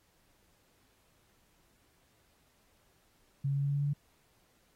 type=tone with pitch steps; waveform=sine; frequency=138.59 / 139.39 / 140.2 / 141.01 / 141.83 / 142.65 / 143.48 / 144.31 Hz; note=C#3 / C#3 / C#3 / C#3 / C#3 / C#3 / D3 / D3; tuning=0 / +10 / +20 / +30 / +40 / +50 / -40 / -30 cents; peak=-28 dBFS; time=3.44-3.936 s; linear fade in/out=10 ms; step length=62 ms; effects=pink hiss -70 dBFS RMS until 4.75 s + AAC 48 kbps